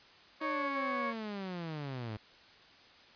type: harmonic tone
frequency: 554.4 Hz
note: C#5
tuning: in tune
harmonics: 1 / 2 / 3 / 4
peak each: -39 / -35 / -43 / -41 dBFS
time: 0.4-1.14 s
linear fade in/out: 50 ms
type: linear sweep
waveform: sawtooth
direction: down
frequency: 314.5 to 103.3 Hz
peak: -34 dBFS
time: 0.41-2.17 s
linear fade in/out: 5 ms
effects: white hiss -58 dBFS RMS until 3.15 s + resampled to 11025 Hz